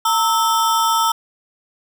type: ring-modulated tone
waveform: square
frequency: 1109 Hz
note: C#6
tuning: in tune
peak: -12 dBFS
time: 0.05-1.12 s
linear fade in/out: 5 ms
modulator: 197 Hz
effects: none